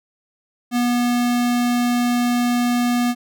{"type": "tone", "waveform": "square", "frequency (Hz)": 242.6, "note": "B3", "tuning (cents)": -31, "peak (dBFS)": -17, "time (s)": [0.71, 3.15], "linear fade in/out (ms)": 50, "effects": []}